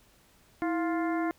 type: harmonic tone with a mistuned harmonic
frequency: 349.9 Hz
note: F4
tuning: 3 cents sharp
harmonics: 1 / 2 / 3 / 4 / 5 / 6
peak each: -28 / -34 / -38 / -40 / -42 / -44 dBFS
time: 0.62-1.31 s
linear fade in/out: 0 ms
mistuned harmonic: 1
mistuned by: -120 cents
effects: pink hiss -62 dBFS RMS until 1.38 s